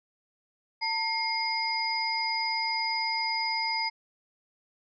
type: tone cluster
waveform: sine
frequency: 902 / 2129 / 4941 Hz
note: A5 / C7 / D#8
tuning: +43 / +30 / -13 cents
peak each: -31 dBFS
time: 0.81-3.9 s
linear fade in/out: 20 ms
effects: none